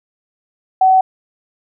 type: tone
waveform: sine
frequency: 755 Hz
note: F#5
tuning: 35 cents sharp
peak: -7 dBFS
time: 0.81-1.01 s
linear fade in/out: 5 ms
effects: none